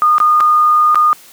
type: tone with dropouts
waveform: sine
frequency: 1223 Hz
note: D#6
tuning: 30 cents flat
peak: -7 dBFS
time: 0.02-1.13 s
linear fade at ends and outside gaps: 0 ms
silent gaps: 0.182-0.202 / 0.403-0.407 / 0.946-0.956 s
effects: white hiss -41 dBFS RMS until 1.32 s + high-pass 150 Hz 12 dB/octave